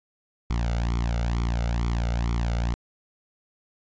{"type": "tone with flanger", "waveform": "sawtooth", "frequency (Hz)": 58.27, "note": "A#1", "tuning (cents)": 0, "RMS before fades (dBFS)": -25, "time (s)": [0.5, 2.74], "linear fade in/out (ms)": 0, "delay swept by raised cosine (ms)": [0.89, 1.43], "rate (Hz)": 2.2, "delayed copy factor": 0.85, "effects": ["resampled to 16000 Hz"]}